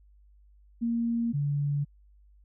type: tone pair in turn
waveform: sine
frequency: 233.1 / 143.75 Hz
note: A#3 / D3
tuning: 0 / -37 cents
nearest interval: minor sixth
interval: 837 cents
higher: first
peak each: -25 dBFS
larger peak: neither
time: 0.81-1.33 / 1.33-1.85 s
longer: neither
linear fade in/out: 20 ms
effects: added 50 Hz sine -55 dBFS peak until 2.44 s